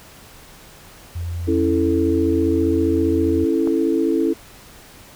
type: tone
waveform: sine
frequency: 85.7 Hz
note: F2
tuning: 32 cents flat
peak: -23 dBFS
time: 1.15-3.45 s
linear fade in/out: 10 ms
type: chord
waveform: sine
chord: A major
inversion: first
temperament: just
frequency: 275 / 330 / 440 Hz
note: C#4 / E4 / A4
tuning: -14 / +2 / 0 cents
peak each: -21 / -18 / -22 dBFS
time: 1.47-4.34 s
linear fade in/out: 20 ms
type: click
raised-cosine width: 1 ms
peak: -16 dBFS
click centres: 3.674 s
effects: pink hiss -44 dBFS RMS until 5.15 s